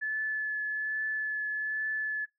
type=tone with vibrato; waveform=sine; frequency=1727 Hz; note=A6; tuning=33 cents flat; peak=-29 dBFS; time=0.01-2.26 s; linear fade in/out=20 ms; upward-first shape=triangle; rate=1.2 Hz; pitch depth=14 cents each way; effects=noise-tail reverb RT60 0.2 s tail -22 dB re dry